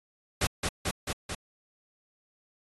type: noise with echo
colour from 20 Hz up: pink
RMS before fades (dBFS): -27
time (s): 0.41-0.47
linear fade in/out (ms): 5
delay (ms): 220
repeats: 4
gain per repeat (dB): -2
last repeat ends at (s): 1.35
effects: low-pass 12000 Hz 12 dB/octave + AAC 32 kbps